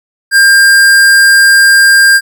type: tone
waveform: square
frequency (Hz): 1600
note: G6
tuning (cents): +35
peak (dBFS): -3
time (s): 0.31-2.21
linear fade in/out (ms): 50
effects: none